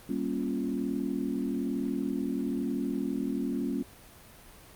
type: chord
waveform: sine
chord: G half-diminished seventh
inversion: none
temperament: equal with one note detuned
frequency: 196 / 236.1 / 277.2 / 349.2 Hz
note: G3 / Bb3 / Db4 / F4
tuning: 0 / +22 / 0 / 0 cents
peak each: -35 / -33 / -32 / -37 dBFS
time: 0.09-3.83 s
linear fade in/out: 5 ms
effects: pink hiss -52 dBFS RMS until 4.75 s + Opus 32 kbps